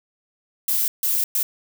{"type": "noise bursts at uneven times", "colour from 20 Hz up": "violet", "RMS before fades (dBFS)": -21, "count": 3, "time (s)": [[0.68, 0.88], [1.03, 1.24], [1.35, 1.43]], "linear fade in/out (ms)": 2, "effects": []}